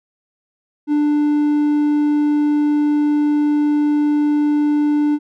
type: tone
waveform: triangle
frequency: 295.8 Hz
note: D4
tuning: 13 cents sharp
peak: -11 dBFS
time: 0.87-5.19 s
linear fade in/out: 50 ms
effects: none